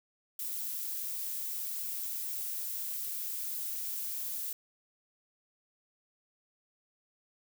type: noise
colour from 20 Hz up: violet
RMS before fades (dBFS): -37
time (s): 0.39-4.53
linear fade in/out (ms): 2
effects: none